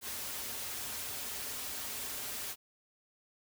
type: noise with comb filter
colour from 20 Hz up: white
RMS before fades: -40 dBFS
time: 0.01-2.56 s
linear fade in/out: 50 ms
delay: 6 ms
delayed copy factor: -0.55
effects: none